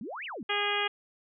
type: exponential two-way sweep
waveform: sine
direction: up then down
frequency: 187.2 to 3068 to 187.2 Hz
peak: -36 dBFS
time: 0.01-0.43 s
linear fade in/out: 2 ms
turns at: 0.25 s
type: harmonic tone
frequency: 410 Hz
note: G#4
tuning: 22 cents flat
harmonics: 1 / 2 / 3 / 4 / 5 / 6 / 7 / 8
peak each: -35 / -35 / -35 / -35 / -35 / -35 / -35 / -35 dBFS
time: 0.49-0.88 s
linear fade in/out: 10 ms
effects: none